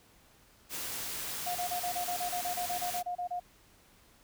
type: noise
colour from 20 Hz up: white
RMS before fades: -38 dBFS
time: 0.69-3.03 s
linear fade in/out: 50 ms
type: tone bursts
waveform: sine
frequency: 713 Hz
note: F5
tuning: 36 cents sharp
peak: -32 dBFS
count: 16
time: 1.46-3.399 s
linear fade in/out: 10 ms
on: 94 ms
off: 29 ms
effects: pink hiss -62 dBFS RMS until 4.23 s